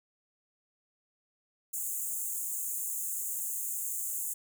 pink high-pass noise, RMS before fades -35 dBFS, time 1.73-4.34 s, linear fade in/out 10 ms, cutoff 6700 Hz, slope 96 dB/octave, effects none

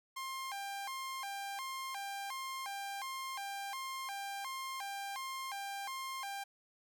sawtooth tone with vibrato, 918 Hz, A#5, 27 cents flat, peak -36 dBFS, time 0.16-6.44 s, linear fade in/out 10 ms, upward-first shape square, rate 1.4 Hz, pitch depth 250 cents each way, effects none

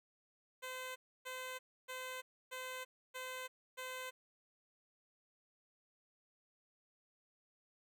10% pulse tone bursts, 513 Hz, C5, 34 cents flat, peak -35 dBFS, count 6, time 0.62-4.11 s, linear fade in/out 20 ms, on 340 ms, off 290 ms, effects none

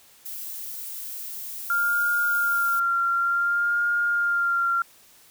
violet noise, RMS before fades -35 dBFS, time 0.25-2.8 s, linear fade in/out 10 ms
sine tone with vibrato, 1396.9 Hz, F6, in tune, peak -20 dBFS, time 1.7-4.82 s, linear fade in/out 2 ms, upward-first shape sine, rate 0.56 Hz, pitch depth 24 cents each way
effects white hiss -54 dBFS RMS until 5.3 s

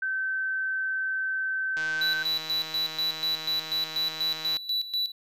sine tone, 1541 Hz, G6, 30 cents flat, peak -26 dBFS, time 0.02-2.23 s, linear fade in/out 5 ms
click train, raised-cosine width 0.2 ms, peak -21 dBFS, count 443, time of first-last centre 1.77-4.567 s, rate 158 Hz
triangle tone with tremolo, 3951 Hz, B7, in tune, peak -23 dBFS, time 2.01-5.12 s, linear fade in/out 5 ms, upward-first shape square, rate 4.1 Hz, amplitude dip 75%
effects none

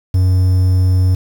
triangle tone with quantisation, 92.5 Hz, F#2, in tune, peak -7 dBFS, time 0.14-1.15 s, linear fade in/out 5 ms, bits 6, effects none

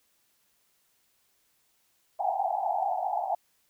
white band-pass noise, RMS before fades -29 dBFS, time 2.19-3.35 s, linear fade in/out 5 ms, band 680 to 850 Hz, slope 96 dB/octave, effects white hiss -70 dBFS RMS until 3.69 s

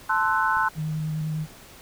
sine chord, F# half-diminished seventh, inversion first, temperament equal with one note detuned, 880 / 1046.5 / 1318.5 / 1497.2 Hz, A5 / C6 / E6 / F#6, 0 / 0 / 0 / +20 cents, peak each -25 / -25 / -28 / -24 dBFS, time 0.09-0.69 s, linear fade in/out 10 ms
click train, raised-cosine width 5 ms, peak -32 dBFS, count 4, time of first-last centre 0.57-1.212 s, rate 4.67 Hz
sine tone with vibrato, 155.56 Hz, D#3, in tune, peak -25 dBFS, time 0.75-1.47 s, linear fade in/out 50 ms, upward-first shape triangle, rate 10 Hz, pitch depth 18 cents each way
effects pink hiss -47 dBFS RMS until 1.81 s

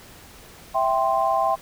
sine chord, C major, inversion first, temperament equal, 659.3 / 784 / 1046.5 Hz, E5 / G5 / C6, 0 / 0 / 0 cents, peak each -23 / -22 / -23 dBFS, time 0.74-1.56 s, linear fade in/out 20 ms, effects pink hiss -46 dBFS RMS until 1.61 s

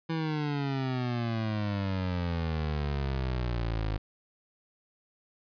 25% pulse exponential sweep, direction down, 164.81 to 51.91 Hz, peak -25 dBFS, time 0.09-3.98 s, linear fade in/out 10 ms, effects resampled to 11025 Hz

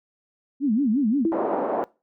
sine tone with vibrato, 247.8 Hz, B3, 6 cents sharp, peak -18 dBFS, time 0.6-1.27 s, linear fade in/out 50 ms, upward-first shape sine, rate 5.7 Hz, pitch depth 290 cents each way
sine tone with exponential decay, 329.6 Hz, E4, in tune, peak -16 dBFS, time 1.25-1.68 s, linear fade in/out 2 ms, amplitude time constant 93 ms
white band-pass noise, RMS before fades -25 dBFS, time 1.32-1.84 s, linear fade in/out 0 ms, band 260 to 840 Hz, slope 24 dB/octave
effects noise-tail reverb RT60 0.3 s tail -23 dB re dry

